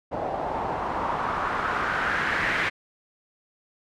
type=noise with low-pass filter sweep; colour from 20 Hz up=white; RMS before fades=-27 dBFS; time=0.11-2.7 s; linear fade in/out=20 ms; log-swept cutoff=690 to 2000 Hz; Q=2.9; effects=none